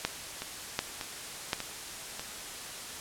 two click trains, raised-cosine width 0.2 ms, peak -18 / -10 dBFS, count 4 / 3, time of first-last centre 0.42-2.195 / 0.05-1.531 s, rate 1.69 / 1.35 Hz, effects white hiss -41 dBFS RMS until 3 s + low-pass 10000 Hz 12 dB/octave

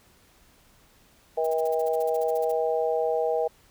harmonic tone, 160 Hz, D#3, 49 cents sharp, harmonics 3 / 4 / 5, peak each -25 / -27 / -30 dBFS, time 1.37-3.48 s, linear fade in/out 10 ms
blue noise bursts, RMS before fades -44 dBFS, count 16, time 1.44-2.518 s, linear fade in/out 5 ms, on 28 ms, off 42 ms
effects pink hiss -59 dBFS RMS until 3.7 s

